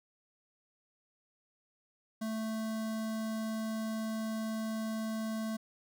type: tone with notch filter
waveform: square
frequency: 220.5 Hz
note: A3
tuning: 4 cents sharp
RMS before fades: -36 dBFS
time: 2.21-5.57 s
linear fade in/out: 10 ms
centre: 2500 Hz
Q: 1.9
effects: none